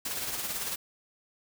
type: noise with tremolo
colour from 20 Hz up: white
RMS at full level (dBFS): -32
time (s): 0.05-0.76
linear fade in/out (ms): 5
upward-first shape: triangle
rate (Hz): 18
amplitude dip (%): 50
effects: none